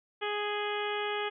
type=harmonic tone with a mistuned harmonic; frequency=415.3 Hz; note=G#4; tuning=in tune; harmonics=1 / 2 / 3 / 4 / 5 / 6 / 7 / 8; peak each=-34 / -37 / -39 / -40 / -41 / -42 / -42 / -43 dBFS; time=0.21-1.3 s; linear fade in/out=20 ms; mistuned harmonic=7; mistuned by=+24 cents; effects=none